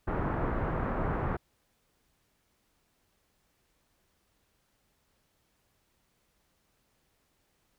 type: low-pass noise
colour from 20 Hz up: pink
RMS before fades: -31 dBFS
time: 0.07-1.37 s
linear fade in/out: 10 ms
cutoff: 1500 Hz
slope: 24 dB/octave
effects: pink hiss -73 dBFS RMS until 7.78 s